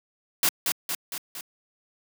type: noise with echo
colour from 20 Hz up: white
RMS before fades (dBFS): -21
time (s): 0.43-0.49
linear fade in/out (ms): 2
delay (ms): 230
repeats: 4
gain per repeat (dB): -4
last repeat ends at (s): 1.41
effects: high-pass 150 Hz 12 dB/octave